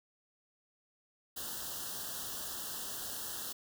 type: band-stop noise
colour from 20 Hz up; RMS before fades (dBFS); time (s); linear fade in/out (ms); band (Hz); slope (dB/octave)
white; -41; 1.36-3.53; 10; 1800 to 2800; 96
effects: none